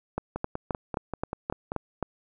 two click trains, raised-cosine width 1 ms, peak -17 / -14 dBFS, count 8 / 8, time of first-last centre 0.36-1.719 / 0.18-2.027 s, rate 5.15 / 3.79 Hz, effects none

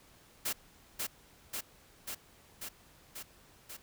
white noise with echo, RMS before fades -34 dBFS, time 0.45-0.53 s, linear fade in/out 10 ms, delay 540 ms, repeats 6, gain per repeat -2 dB, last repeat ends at 3.77 s, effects pink hiss -61 dBFS RMS until 3.82 s

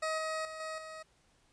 20% pulse tone with level steps, 633 Hz, D#5, 30 cents sharp, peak -27 / -29 / -37 / -33 / -39 dBFS, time 0.02-1.03 s, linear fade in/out 10 ms, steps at 0.18 / 0.45 / 0.6 / 0.78 s, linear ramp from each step 2 ms, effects pink hiss -69 dBFS RMS until 1.52 s + resampled to 22050 Hz

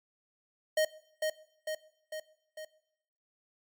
square tone with echo, 622.3 Hz, D#5, in tune, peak -25 dBFS, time 0.77-0.85 s, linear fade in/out 5 ms, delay 450 ms, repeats 4, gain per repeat -4 dB, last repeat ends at 2.65 s, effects noise-tail reverb RT60 0.8 s tail -20 dB re dry + MP3 96 kbps

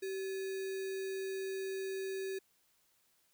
sine tone with sample-and-hold, 383.9 Hz, G4, 36 cents flat, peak -36 dBFS, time 0.02-2.39 s, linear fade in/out 10 ms, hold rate 2100 Hz, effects white hiss -73 dBFS RMS until 3.33 s

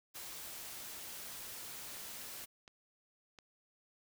white noise, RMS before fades -47 dBFS, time 0.14-2.46 s, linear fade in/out 20 ms
click train, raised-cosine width 0.2 ms, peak -36 dBFS, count 4, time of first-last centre 1.26-3.388 s, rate 1.41 Hz
effects none

